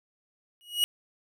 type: tone with exponential growth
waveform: 45% pulse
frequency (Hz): 2900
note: F#7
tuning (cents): -35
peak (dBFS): -18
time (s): 0.61-0.84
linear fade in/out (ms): 0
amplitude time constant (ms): 48
effects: none